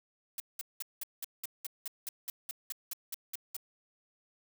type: noise bursts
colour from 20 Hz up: blue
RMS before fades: -38 dBFS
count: 16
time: 0.38-3.566 s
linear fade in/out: 2 ms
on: 21 ms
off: 190 ms
effects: none